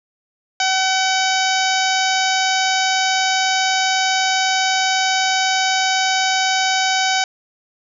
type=harmonic tone with a mistuned harmonic; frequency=758 Hz; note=F#5; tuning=42 cents sharp; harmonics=1 / 2 / 3 / 4 / 5 / 6 / 7 / 8 / 9; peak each=-19 / -22 / -24 / -25 / -26 / -27 / -27 / -28 / -29 dBFS; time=0.6-7.24 s; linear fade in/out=2 ms; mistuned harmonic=6; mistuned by=+34 cents; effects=none